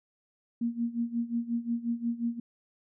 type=tone with tremolo; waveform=sine; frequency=234.7 Hz; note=A#3; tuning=12 cents sharp; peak=-25 dBFS; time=0.61-2.4 s; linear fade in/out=5 ms; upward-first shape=sine; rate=5.6 Hz; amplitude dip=85%; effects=none